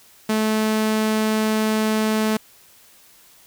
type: tone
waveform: sawtooth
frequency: 217.2 Hz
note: A3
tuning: 22 cents flat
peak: -14 dBFS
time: 0.29-2.37 s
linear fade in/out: 5 ms
effects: white hiss -51 dBFS RMS until 3.46 s